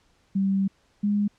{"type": "tone pair in turn", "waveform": "sine", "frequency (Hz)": [194.5, 205.4], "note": ["G3", "G#3"], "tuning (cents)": [-13, -19], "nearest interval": "minor second", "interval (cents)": 94, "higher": "second", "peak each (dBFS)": -20, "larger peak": "neither", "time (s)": [[0.35, 0.68], [1.03, 1.28]], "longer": "first", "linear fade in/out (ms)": 10, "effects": ["pink hiss -64 dBFS RMS until 1.38 s", "low-pass 7000 Hz 12 dB/octave"]}